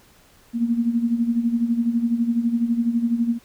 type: tone with tremolo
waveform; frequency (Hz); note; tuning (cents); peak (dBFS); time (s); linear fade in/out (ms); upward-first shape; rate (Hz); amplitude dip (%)
sine; 234.1; A#3; +8; -15; 0.53-3.39; 50; sine; 12; 70
effects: pink hiss -54 dBFS RMS until 3.44 s